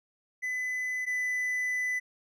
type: tone pair in turn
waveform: triangle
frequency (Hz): 2007 / 1998.8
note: B6 / B6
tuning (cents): +27 / +20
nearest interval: unison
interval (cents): 7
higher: first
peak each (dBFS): -28 / -26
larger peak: second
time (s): 0.42-1.06 / 1.06-2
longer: second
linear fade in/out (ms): 20
effects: none